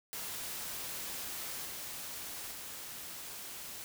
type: noise with level steps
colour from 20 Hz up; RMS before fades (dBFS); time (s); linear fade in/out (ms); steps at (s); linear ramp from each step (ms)
white; -41 / -43 / -45; 0.13-3.84; 0; 1.65 / 2.51; 5
effects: none